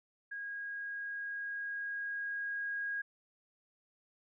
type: tone with level ramp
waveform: sine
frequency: 1638 Hz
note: G#6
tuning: 24 cents flat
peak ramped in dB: -39 to -34 dBFS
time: 0.31-3.02 s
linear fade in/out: 10 ms
effects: none